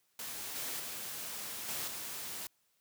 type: noise with level steps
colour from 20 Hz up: white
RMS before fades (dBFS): -42 / -39 / -42 / -38 / -42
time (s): 0.19-2.47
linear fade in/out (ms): 2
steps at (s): 0.55 / 0.79 / 1.68 / 1.87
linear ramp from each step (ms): 10
effects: white hiss -75 dBFS RMS until 2.8 s + high-pass 80 Hz 12 dB/octave